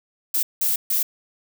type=noise bursts at uneven times; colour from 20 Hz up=violet; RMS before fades=-21 dBFS; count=3; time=0.34-0.43 / 0.61-0.76 / 0.9-1.03 s; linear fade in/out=5 ms; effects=none